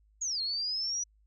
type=linear two-way sweep; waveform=sine; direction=down then up; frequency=6860 to 4186 to 5890 Hz; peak=-30 dBFS; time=0.21-1.04 s; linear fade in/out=10 ms; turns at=0.41 s; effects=added 52 Hz sine -62 dBFS peak until 1.26 s